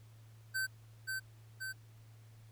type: tone with echo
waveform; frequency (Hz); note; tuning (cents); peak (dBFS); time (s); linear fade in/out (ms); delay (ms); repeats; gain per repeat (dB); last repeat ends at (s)
square; 1542; G6; -29; -34; 0.54-0.67; 20; 530; 2; -3; 1.73
effects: added 111 Hz sine -55 dBFS peak until 2.51 s + pink hiss -68 dBFS RMS until 2.51 s